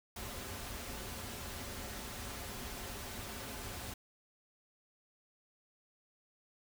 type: noise with comb filter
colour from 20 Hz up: pink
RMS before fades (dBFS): -44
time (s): 0.16-3.94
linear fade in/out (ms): 5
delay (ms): 6.3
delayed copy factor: -0.5
effects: none